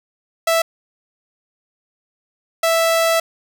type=tone bursts at uneven times; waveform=sawtooth; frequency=659.3 Hz; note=E5; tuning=in tune; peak=-10 dBFS; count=2; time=0.47-0.62 / 2.63-3.2 s; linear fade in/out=5 ms; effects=none